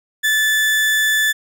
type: tone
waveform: 35% pulse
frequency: 1745 Hz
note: A6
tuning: 15 cents flat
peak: -12 dBFS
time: 0.23-1.33 s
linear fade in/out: 20 ms
effects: none